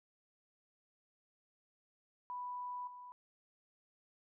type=tone with level steps; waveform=sine; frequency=987.8 Hz; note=B5; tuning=in tune; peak=-40 / -49 dBFS; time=2.3-3.12 s; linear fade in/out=0 ms; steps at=2.87 s; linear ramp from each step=5 ms; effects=none